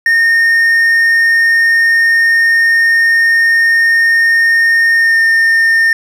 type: tone with pitch glide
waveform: triangle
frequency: 1835 to 1819.2 Hz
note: A#6 to A#6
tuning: -28 to -43 cents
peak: -5 dBFS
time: 0.06-5.93 s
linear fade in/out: 2 ms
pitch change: -15 cents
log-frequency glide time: 4.96-5.2 s
effects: none